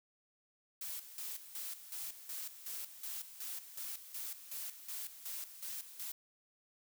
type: noise with tremolo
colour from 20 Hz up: blue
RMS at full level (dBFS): -43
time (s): 0.81-6.12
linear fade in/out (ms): 5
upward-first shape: square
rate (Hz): 2.7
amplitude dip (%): 70
effects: none